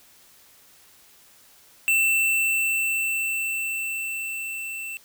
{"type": "tone with level ramp", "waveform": "square", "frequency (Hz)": 2676, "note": "E7", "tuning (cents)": 25, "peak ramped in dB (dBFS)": [-18, -32], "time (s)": [1.88, 4.97], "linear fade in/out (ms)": 0, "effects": ["white hiss -54 dBFS RMS until 5.04 s"]}